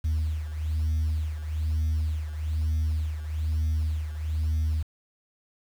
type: beating tone pair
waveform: sine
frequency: 77.78 / 78.88 Hz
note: D#2 / D#2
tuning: 0 / +24 cents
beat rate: 1.1 Hz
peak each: -24 / -29 dBFS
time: 0.04-4.83 s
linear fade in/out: 10 ms
effects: tanh soft clip ceiling -21 dBFS + 8-bit